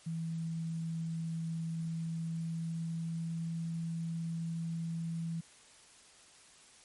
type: tone with pitch glide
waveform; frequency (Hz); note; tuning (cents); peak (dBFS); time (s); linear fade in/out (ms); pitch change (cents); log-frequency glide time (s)
sine; 163.9 to 165.52; E3 to E3; -10 to +7; -34; 0.06-5.41; 10; +17; 1.83-3.65
effects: white hiss -59 dBFS RMS until 6.84 s + MP3 48 kbps